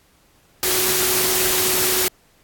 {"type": "tone in noise", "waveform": "sine", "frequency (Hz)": 370, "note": "F#4", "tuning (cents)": 0, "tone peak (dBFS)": -26, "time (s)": [0.63, 2.08], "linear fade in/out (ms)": 0, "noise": "white", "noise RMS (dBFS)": -19, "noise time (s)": [0.63, 2.08], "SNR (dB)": -10, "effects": ["pink hiss -57 dBFS RMS until 2.43 s", "AAC 64 kbps"]}